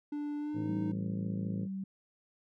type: tone with pitch glide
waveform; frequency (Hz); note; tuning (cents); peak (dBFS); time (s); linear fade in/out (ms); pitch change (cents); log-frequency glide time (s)
triangle; 293.7 to 309; D4 to D#4; 0 to -12; -32; 0.12-0.92; 5; +88; 0.38-0.71
type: harmonic tone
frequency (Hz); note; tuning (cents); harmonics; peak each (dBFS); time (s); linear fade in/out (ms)
54.4; A1; -19; 2 / 3 / 4 / 5 / 6 / 7 / 8 / 9 / 10; -39 / -40 / -44 / -46 / -51 / -53 / -54 / -53 / -56; 0.53-1.68; 50
type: tone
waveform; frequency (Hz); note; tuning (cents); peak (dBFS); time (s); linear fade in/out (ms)
sine; 192.9; G3; -28; -35; 0.69-1.84; 5
effects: none